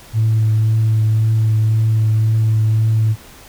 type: tone with vibrato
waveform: sine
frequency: 110 Hz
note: A2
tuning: in tune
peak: -10 dBFS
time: 0.13-3.16 s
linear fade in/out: 50 ms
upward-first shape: triangle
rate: 1.9 Hz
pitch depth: 17 cents each way
effects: tanh soft clip ceiling -8 dBFS + pink hiss -41 dBFS RMS until 3.48 s